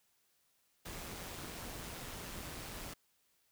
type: noise with amplitude modulation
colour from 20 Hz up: pink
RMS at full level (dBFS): -44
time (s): 0.85-2.94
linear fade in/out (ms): 10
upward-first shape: sine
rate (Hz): 175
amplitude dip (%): 40
effects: white hiss -75 dBFS RMS until 3.51 s